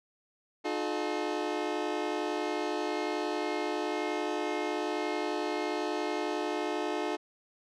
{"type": "tone cluster", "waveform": "25% pulse", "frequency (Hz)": [305.4, 356, 427.6], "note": ["D#4", "F4", "A4"], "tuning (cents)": [-32, 33, -49], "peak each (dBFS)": -31, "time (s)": [0.64, 7.17], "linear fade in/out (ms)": 20, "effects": ["low-pass 5000 Hz 12 dB/octave"]}